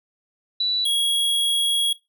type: tone pair in turn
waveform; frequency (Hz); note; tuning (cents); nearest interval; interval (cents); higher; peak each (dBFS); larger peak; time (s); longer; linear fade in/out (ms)
sine / square; 3951 / 3314; B7 / G#7; 0 / -4; minor third; 304; first; -19; neither; 0.6-0.85 / 0.85-1.93; second; 5
effects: noise-tail reverb RT60 0.2 s tail -19 dB re dry